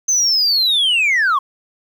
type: linear sweep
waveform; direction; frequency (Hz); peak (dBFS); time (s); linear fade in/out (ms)
sine; down; 6272 to 1046.5; -10; 0.08-1.39; 10
effects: tanh soft clip ceiling -11 dBFS + 8-bit